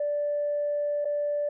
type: tone with dropouts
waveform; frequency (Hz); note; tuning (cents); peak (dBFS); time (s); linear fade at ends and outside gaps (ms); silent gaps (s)
sine; 585; D5; -7; -24; 0-1.49; 5; 1.047-1.053
effects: tanh soft clip ceiling -20 dBFS